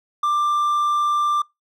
triangle tone, 1184 Hz, D6, 14 cents sharp, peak -15 dBFS, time 0.23-1.42 s, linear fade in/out 5 ms, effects noise-tail reverb RT60 0.2 s tail -24 dB re dry

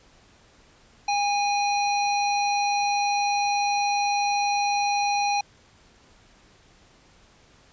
harmonic tone with a mistuned harmonic, 824 Hz, G#5, 14 cents flat, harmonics 1 / 3 / 5 / 7, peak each -22 / -29 / -32 / -35 dBFS, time 1.08-5.41 s, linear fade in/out 5 ms, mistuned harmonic 1, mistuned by -22 cents, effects pink hiss -56 dBFS RMS until 7.72 s + resampled to 16000 Hz

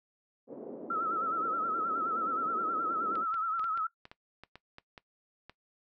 white band-pass noise, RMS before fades -43 dBFS, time 0.47-3.26 s, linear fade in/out 50 ms, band 240 to 480 Hz, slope 24 dB/octave
sine tone with vibrato, 1318.5 Hz, E6, in tune, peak -29 dBFS, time 0.9-3.87 s, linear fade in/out 5 ms, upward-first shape sine, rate 9.5 Hz, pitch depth 73 cents each way
clicks, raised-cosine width 0.3 ms, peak -31 dBFS, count 12, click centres 3.155 / 3.342 / 3.595 / 3.642 / 3.775 / 4.054 / 4.115 / 4.436 / 4.556 / 4.784 / 4.978 / 5.496 s
effects noise-tail reverb RT60 0.1 s tail -18 dB re dry

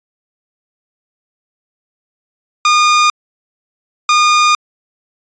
sawtooth tone bursts at uneven times, 1219 Hz, D#6, 36 cents flat, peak -4 dBFS, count 2, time 2.65-3.1 / 4.09-4.55 s, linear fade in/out 2 ms, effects resampled to 16000 Hz

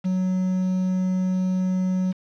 triangle tone with quantisation, 185.3 Hz, F#3, 3 cents sharp, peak -18 dBFS, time 0.04-2.13 s, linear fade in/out 20 ms, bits 7, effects low-pass 4000 Hz 12 dB/octave

